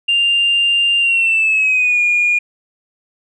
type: tone with pitch glide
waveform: sine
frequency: 2794 to 2432 Hz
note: F7 to D#7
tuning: 0 to -40 cents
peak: -10 dBFS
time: 0.08-2.39 s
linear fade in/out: 10 ms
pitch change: -240 cents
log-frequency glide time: 0.99-2.01 s
effects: tanh soft clip ceiling -7 dBFS